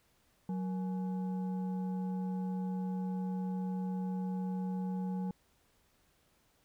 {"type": "tone with frequency modulation", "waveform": "sine", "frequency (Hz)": 185.1, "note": "F#3", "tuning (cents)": 1, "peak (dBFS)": -33, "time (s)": [0.49, 5.31], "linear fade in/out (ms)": 2, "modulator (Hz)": 656, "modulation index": 0.38, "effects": ["pink hiss -71 dBFS RMS until 6.64 s"]}